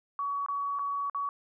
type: tone with dropouts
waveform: sine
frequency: 1129 Hz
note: C#6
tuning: 31 cents sharp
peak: -29 dBFS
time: 0.19-1.29 s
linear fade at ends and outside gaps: 1 ms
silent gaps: 0.462-0.485 / 0.788-0.793 / 1.098-1.147 s
effects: none